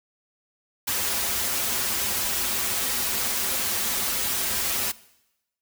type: noise with comb filter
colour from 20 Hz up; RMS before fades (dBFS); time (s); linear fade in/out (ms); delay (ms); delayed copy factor
white; -26; 0.87-4.92; 10; 6.6; -0.9
effects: noise-tail reverb RT60 0.9 s tail -20 dB re dry